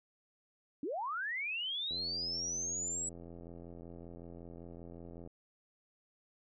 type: linear sweep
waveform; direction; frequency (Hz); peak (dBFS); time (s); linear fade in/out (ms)
sine; up; 253.6 to 7850; -35; 0.83-3.09; 2
type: click train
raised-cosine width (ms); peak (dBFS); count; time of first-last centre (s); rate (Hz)
2; -37; 288; 1.91-5.275; 85.3
effects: none